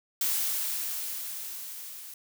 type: noise with level ramp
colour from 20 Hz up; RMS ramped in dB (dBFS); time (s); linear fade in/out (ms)
blue; -27 to -44; 0.21-2.14; 2
effects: none